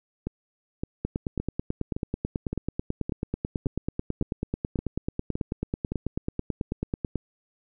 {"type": "two click trains", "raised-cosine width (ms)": 3, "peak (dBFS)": [-16, -14], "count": [11, 57], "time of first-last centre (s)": [[0.27, 5.92], [1.05, 7.157]], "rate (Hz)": [1.77, 9.17], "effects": []}